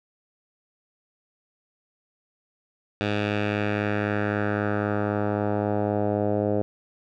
10% pulse tone with low-pass filter sweep, 103.83 Hz, G#2, in tune, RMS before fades -25 dBFS, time 3.01-6.62 s, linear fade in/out 0 ms, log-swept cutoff 3200 to 570 Hz, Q 1.9, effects none

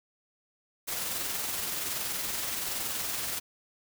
white noise with amplitude modulation, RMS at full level -32 dBFS, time 0.87-3.4 s, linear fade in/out 20 ms, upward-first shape sine, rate 21.2 Hz, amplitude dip 30%, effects none

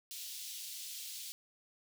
pink high-pass noise, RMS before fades -45 dBFS, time 0.11-1.32 s, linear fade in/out 0 ms, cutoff 3200 Hz, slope 24 dB/octave, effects none

